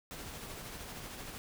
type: noise with tremolo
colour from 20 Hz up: pink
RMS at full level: -44 dBFS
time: 0.11-1.38 s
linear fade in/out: 0 ms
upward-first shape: sine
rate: 13 Hz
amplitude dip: 30%
effects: none